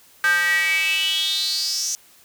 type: tone with high-pass filter sweep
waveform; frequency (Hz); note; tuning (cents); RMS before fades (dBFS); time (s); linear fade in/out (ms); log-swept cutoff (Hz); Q
square; 174.61; F3; 0; -21; 0.24-1.95; 0; 1500 to 6200; 8
effects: white hiss -52 dBFS RMS until 2.24 s